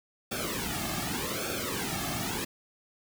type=noise with flanger; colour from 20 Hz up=pink; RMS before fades=-33 dBFS; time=0.31-2.45 s; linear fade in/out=10 ms; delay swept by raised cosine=1 to 2.1 ms; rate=0.85 Hz; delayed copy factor=-0.9; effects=none